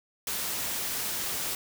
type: noise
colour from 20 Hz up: white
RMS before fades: -32 dBFS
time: 0.27-1.55 s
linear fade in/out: 2 ms
effects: none